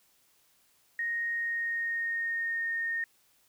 sine tone with pitch glide, 1864.7 to 1840.1 Hz, A#6 to A#6, 0 to -23 cents, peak -29 dBFS, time 0.99-3.04 s, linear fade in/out 2 ms, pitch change -23 cents, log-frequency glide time 1.29-2.71 s, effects white hiss -67 dBFS RMS until 3.48 s

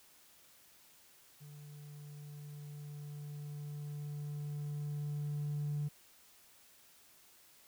triangle tone with level ramp, 146.83 Hz, D3, in tune, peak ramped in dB -48 to -30 dBFS, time 1.4-5.89 s, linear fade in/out 20 ms, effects tanh soft clip ceiling -30 dBFS + white hiss -63 dBFS RMS until 7.67 s

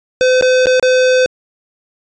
square tone with dropouts, 510 Hz, C5, 44 cents flat, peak -9 dBFS, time 0.21-1.26 s, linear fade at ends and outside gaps 0 ms, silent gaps 0.411-0.424 / 0.658-0.669 / 0.797-0.827 s, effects resampled to 16000 Hz

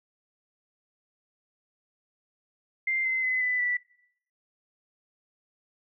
sine tone with pitch steps, 2093 / 2061 / 2029 / 1997.3 / 1966.4 Hz, C7 / C7 / B6 / B6 / B6, 0 / -27 / +46 / +19 / -8 cents, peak -24 dBFS, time 2.87-3.77 s, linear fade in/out 5 ms, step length 180 ms, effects noise-tail reverb RT60 0.7 s tail -21 dB re dry

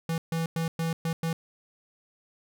square tone bursts at uneven times, 164.3 Hz, E3, 5 cents flat, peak -27 dBFS, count 6, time 0.09-0.18 / 0.32-0.46 / 0.56-0.68 / 0.79-0.93 / 1.05-1.13 / 1.23-1.33 s, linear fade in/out 2 ms, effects none

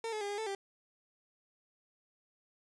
30% pulse tone with pitch steps, 454.4 / 428.7 / 405.1 / 408.6 / 441.5 / 394.3 Hz, A#4 / A4 / G#4 / G#4 / A4 / G4, -44 / -45 / -43 / -28 / +6 / +10 cents, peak -33 dBFS, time 0.04-0.55 s, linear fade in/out 2 ms, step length 85 ms, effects resampled to 22050 Hz

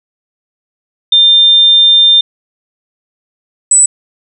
sine tone pair in turn, 3600 / 7952 Hz, A7 / B8, +39 / +11 cents, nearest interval octave + major second, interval 1372 cents, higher second, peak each -3 dBFS, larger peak neither, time 1.12-2.21 / 3.71-3.86 s, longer first, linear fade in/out 5 ms, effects none

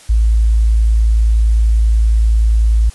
sine tone, 55.2 Hz, A1, 6 cents sharp, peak -8 dBFS, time 0.09-2.9 s, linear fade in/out 10 ms, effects white hiss -41 dBFS RMS until 2.94 s + resampled to 24000 Hz

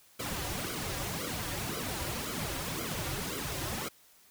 pink noise with flanger, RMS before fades -36 dBFS, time 0.19-3.89 s, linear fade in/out 10 ms, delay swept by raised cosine 1.1 to 4.7 ms, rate 1.9 Hz, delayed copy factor -0.9, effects white hiss -61 dBFS RMS until 4.3 s

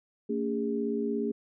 sine tone cluster, 227.1 / 284.1 / 408.3 Hz, A#3 / C#4 / G#4, -45 / +43 / -29 cents, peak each -31 / -34 / -31 dBFS, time 0.29-1.32 s, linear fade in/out 10 ms, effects none

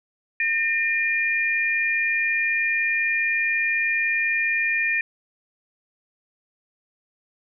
sine tone pair together, 1822.4 / 2408 Hz, A#6 / D7, -40 / +43 cents, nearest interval perfect fourth, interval 483 cents, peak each -23 / -22 dBFS, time 0.4-5.01 s, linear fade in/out 2 ms, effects none

